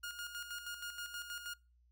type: tone with tremolo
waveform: sawtooth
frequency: 1426 Hz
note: F6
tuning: 36 cents sharp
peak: -37 dBFS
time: 0.03-1.54 s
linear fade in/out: 10 ms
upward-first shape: square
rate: 6.3 Hz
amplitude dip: 55%
effects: noise-tail reverb RT60 0.3 s tail -24 dB re dry + added 60 Hz sine -66 dBFS peak until 1.91 s